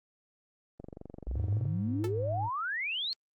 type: click train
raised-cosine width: 2 ms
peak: -30 dBFS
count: 21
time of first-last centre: 0.8-1.655 s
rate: 23.4 Hz
type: exponential sweep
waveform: sine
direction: up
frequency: 55 to 4399 Hz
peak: -31 dBFS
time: 1.27-3.13 s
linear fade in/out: 0 ms
type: tone with pitch glide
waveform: triangle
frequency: 103.83 to 104.61 Hz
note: G#2 to G#2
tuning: 0 to +13 cents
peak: -30 dBFS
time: 1.33-2.5 s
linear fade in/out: 50 ms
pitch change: +13 cents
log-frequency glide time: 1.46-2.02 s
type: tone with exponential decay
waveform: sawtooth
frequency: 438.8 Hz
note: A4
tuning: 5 cents flat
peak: -29 dBFS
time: 2.04-2.12 s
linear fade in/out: 2 ms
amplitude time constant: 16 ms
effects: Opus 32 kbps